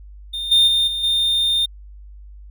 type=tone with level steps; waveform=triangle; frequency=3633 Hz; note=A#7; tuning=45 cents flat; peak=-22 / -9 / -13 / -20 / -14 dBFS; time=0.33-1.66 s; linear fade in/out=10 ms; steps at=0.51 / 0.67 / 0.87 / 1.03 s; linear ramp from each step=10 ms; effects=added 50 Hz sine -37 dBFS peak until 2.5 s